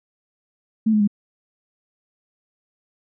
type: tone with pitch steps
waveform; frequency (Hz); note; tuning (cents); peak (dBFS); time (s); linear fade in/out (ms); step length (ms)
sine; 220 / 212.3 / 204.8; A3 / G#3 / G#3; 0 / +38 / -24; -14; 0.86-1.076; 10; 72
effects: none